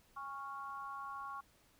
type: tone with amplitude modulation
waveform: sine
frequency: 1105 Hz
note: C#6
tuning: 6 cents flat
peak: -38 dBFS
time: 0.16-1.41 s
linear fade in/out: 10 ms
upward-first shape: sine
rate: 288 Hz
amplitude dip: 95%
effects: pink hiss -69 dBFS RMS until 1.79 s